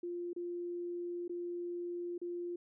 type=tone with dropouts; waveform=sine; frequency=349.2 Hz; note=F4; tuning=in tune; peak=-37 dBFS; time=0.03-2.56 s; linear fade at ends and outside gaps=5 ms; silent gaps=0.332-0.362 / 1.28-1.294 / 2.18-2.215 s; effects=none